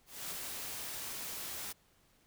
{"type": "noise with ADSR envelope", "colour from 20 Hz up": "white", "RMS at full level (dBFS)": -40, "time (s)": [0.06, 1.73], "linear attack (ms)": 240, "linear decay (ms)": 26, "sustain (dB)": -2, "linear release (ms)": 14, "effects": ["pink hiss -69 dBFS RMS until 2.26 s"]}